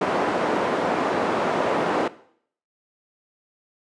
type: band-pass noise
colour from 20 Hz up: white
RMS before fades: -23 dBFS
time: 0.01-2.08 s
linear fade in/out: 5 ms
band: 260 to 790 Hz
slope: 12 dB/octave
effects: noise-tail reverb RT60 0.6 s tail -17 dB re dry + resampled to 22050 Hz